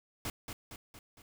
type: noise with echo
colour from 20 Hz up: pink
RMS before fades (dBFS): -37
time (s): 0.25-0.3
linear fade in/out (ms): 2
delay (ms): 230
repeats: 4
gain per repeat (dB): -5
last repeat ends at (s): 1.22
effects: none